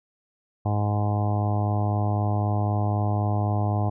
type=harmonic tone; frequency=103.9 Hz; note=G#2; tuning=1 cent sharp; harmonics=1 / 2 / 3 / 4 / 5 / 6 / 7 / 8 / 9 / 10; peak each=-22 / -32 / -34 / -39 / -41 / -35 / -32 / -35 / -42 / -40 dBFS; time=0.65-3.9 s; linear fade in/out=10 ms; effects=none